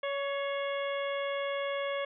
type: harmonic tone with a mistuned harmonic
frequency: 560 Hz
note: C#5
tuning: 18 cents sharp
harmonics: 1 / 2 / 3 / 4 / 5 / 6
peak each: -32 / -39 / -42 / -41 / -46 / -45 dBFS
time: 0.03-2.05 s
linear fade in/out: 5 ms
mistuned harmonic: 4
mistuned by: -50 cents
effects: none